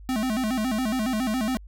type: tone with vibrato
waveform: square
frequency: 235.9 Hz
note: A#3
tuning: 21 cents sharp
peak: -24 dBFS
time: 0.09-1.57 s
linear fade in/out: 0 ms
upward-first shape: square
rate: 7.2 Hz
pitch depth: 160 cents each way
effects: added 50 Hz sine -41 dBFS peak until 1.67 s